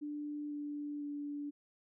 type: tone with pitch steps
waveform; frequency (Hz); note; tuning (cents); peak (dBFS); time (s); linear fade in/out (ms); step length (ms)
sine; 295.1 / 292.6 / 290; D4 / D4 / D4; +8 / -6 / -22; -38; 0.01-1.51; 20; 500
effects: none